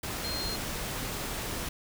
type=tone in noise; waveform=sine; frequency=4200 Hz; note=C8; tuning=6 cents sharp; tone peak=-34 dBFS; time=0.24-0.56 s; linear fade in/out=5 ms; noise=pink; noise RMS=-35 dBFS; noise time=0.03-1.69 s; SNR=-2 dB; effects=none